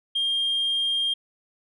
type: tone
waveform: sine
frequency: 3211 Hz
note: G7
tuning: 41 cents sharp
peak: -20 dBFS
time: 0.15-1.14 s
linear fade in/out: 10 ms
effects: tanh soft clip ceiling -19 dBFS